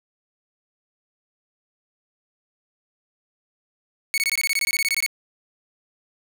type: tone bursts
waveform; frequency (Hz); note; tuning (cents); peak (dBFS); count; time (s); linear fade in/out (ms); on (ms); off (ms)
sawtooth; 2217; C#7; 0; -16; 16; 4.14-5.063; 0; 38; 21
effects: none